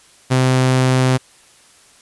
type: tone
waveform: sawtooth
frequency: 129.2 Hz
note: C3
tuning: 21 cents flat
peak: -8 dBFS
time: 0.3-1.18 s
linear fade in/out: 20 ms
effects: white hiss -49 dBFS RMS until 2.01 s + resampled to 24000 Hz